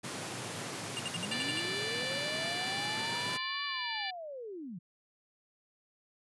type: high-pass noise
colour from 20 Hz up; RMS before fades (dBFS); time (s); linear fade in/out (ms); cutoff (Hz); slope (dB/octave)
pink; -40; 0.03-3.38; 20; 100; 96
type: tone bursts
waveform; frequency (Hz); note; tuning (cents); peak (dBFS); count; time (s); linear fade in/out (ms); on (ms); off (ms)
square; 2817; F7; +14; -35; 8; 0.97-1.595; 0; 23; 63
type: linear two-way sweep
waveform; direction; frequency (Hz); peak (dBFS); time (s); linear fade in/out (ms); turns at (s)
sine; up then down; 157.7 to 1139 to 157.7; -40; 1.15-4.79; 10; 3.65
type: harmonic tone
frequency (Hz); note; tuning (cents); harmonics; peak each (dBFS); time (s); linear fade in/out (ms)
586; D5; -4; 3 / 4 / 5 / 6 / 7 / 8; -40 / -41 / -42 / -43 / -43 / -44; 1.31-4.11; 10
effects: resampled to 24000 Hz